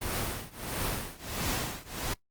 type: noise with tremolo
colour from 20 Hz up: pink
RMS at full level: -30 dBFS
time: 0.01-2.14 s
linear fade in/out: 10 ms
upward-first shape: triangle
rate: 1.5 Hz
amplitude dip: 95%
effects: noise-tail reverb RT60 0.1 s tail -18 dB re dry + Opus 32 kbps